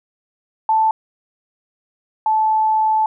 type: tone pair in turn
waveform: sine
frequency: 880 / 871.4 Hz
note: A5 / A5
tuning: 0 / -17 cents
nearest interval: unison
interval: 17 cents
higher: first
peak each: -12 / -13 dBFS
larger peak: first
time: 0.69-0.91 / 2.26-3.06 s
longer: second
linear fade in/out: 2 ms
effects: none